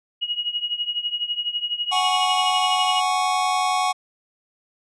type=tone with tremolo; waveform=sine; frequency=2894 Hz; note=F#7; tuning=39 cents flat; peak=-19 dBFS; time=0.21-3.01 s; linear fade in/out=20 ms; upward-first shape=triangle; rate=12 Hz; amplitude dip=90%
type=chord; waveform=square; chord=F# suspended second; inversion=none; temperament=equal; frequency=740 / 830.6 / 1108.7 Hz; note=F#5 / G#5 / C#6; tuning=0 / 0 / 0 cents; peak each=-23 / -27 / -24 dBFS; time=1.91-3.93 s; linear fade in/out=20 ms
effects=resampled to 22050 Hz